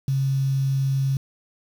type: tone with quantisation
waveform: sine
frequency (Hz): 135.4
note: C#3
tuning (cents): -40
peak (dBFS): -19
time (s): 0.08-1.17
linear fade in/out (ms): 2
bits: 7
effects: none